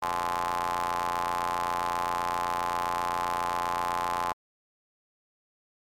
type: ring-modulated tone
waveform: sawtooth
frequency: 87.6 Hz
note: F2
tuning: 6 cents sharp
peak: -20 dBFS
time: 0.02-4.33 s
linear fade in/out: 10 ms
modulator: 948 Hz
effects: MP3 96 kbps